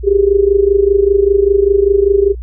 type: tone with amplitude modulation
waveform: sine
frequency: 397.9 Hz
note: G4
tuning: 26 cents sharp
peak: -4 dBFS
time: 0.03-2.35 s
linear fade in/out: 50 ms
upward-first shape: sine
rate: 25.1 Hz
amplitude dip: 80%
effects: added 59 Hz sine -22 dBFS peak until 2.42 s